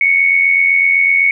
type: tone with amplitude modulation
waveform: sine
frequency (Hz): 2216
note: C#7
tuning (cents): -1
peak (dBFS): -6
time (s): 0.01-1.31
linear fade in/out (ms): 2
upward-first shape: sine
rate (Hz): 87.9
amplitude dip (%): 55
effects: none